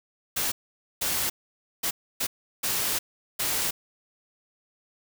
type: noise bursts at uneven times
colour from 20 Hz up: white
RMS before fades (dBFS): -27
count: 6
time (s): 0.36-0.52 / 1.01-1.3 / 1.83-1.91 / 2.2-2.27 / 2.63-2.99 / 3.39-3.71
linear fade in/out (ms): 10
effects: none

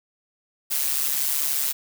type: noise with amplitude modulation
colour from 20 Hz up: blue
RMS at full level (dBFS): -21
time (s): 0.7-1.73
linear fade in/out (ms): 20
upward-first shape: sine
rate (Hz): 141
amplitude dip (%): 70
effects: none

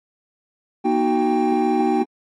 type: tone cluster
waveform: triangle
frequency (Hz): 238.7 / 310.1 / 372.9 / 792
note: A#3 / D#4 / F#4 / G5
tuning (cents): +41 / -6 / +14 / +18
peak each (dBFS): -20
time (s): 0.84-2.04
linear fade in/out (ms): 20
effects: AAC 32 kbps

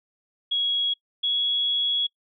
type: tone pair in turn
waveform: sine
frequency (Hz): 3322 / 3347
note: G#7 / G#7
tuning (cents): 0 / +13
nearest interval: unison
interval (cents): 13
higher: second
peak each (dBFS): -21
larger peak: neither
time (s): 0.51-0.94 / 1.23-2.07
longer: second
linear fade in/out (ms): 10
effects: noise-tail reverb RT60 0.1 s tail -25 dB re dry

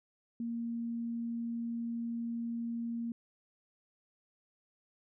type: tone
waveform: sine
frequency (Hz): 233.1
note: A#3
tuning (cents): 0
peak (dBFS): -34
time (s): 0.4-3.12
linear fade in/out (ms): 2
effects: none

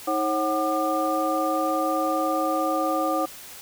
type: tone cluster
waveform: sine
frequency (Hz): 316.5 / 542 / 746 / 1199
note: D#4 / C#5 / F#5 / D6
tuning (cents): +30 / -39 / +14 / +36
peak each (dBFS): -27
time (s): 0.07-3.26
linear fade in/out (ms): 10
effects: white hiss -42 dBFS RMS until 3.61 s

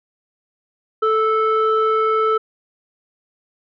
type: tone pair together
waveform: sine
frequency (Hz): 438.8 / 1315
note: A4 / E6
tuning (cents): -5 / -5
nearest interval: octave + perfect fifth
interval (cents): 1900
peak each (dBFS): -15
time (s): 1.02-2.38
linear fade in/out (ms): 10
effects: tanh soft clip ceiling -11 dBFS

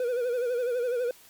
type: tone with vibrato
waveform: triangle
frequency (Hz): 489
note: B4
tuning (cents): -17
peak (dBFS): -23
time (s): 0-1.11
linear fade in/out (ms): 2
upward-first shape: sine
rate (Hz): 12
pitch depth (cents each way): 74
effects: white hiss -54 dBFS RMS until 1.29 s + MP3 96 kbps

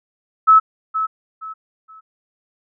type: tone with echo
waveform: sine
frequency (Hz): 1299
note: E6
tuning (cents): -26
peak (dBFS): -6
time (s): 0.47-0.6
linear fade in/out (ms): 20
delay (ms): 470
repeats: 3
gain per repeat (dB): -11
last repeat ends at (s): 2.01
effects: none

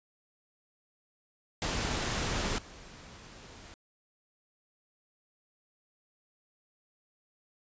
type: noise with level steps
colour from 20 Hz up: pink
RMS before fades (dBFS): -32 / -50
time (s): 1.62-3.74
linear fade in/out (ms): 0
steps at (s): 2.58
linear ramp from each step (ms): 5
effects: resampled to 16000 Hz

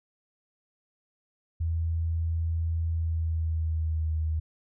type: tone with pitch glide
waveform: sine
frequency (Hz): 82.3 to 78.95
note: E2 to D#2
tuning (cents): -2 to +26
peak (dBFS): -25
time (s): 1.6-4.4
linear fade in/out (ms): 10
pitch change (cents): -72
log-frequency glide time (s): 2.91-4.13
effects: none

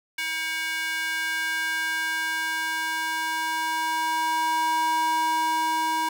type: tone with high-pass filter sweep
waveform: square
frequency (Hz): 320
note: D#4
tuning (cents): +49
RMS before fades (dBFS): -26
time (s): 0.18-6.09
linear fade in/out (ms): 5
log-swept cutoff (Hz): 2000 to 780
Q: 3
effects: none

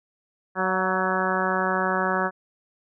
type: harmonic tone with a mistuned harmonic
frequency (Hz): 187.3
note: F#3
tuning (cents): +21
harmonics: 1 / 2 / 3 / 4 / 5 / 6 / 7 / 8 / 9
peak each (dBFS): -30 / -30 / -30 / -30 / -30 / -30 / -30 / -30 / -30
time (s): 0.55-2.31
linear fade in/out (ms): 50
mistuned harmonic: 4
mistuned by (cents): -25
effects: none

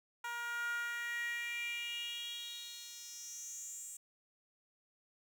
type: tone with high-pass filter sweep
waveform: 10% pulse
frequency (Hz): 473.9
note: A#4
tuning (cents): +28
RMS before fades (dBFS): -42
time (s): 0.24-3.97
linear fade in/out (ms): 5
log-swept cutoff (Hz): 1100 to 8200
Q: 5.7
effects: none

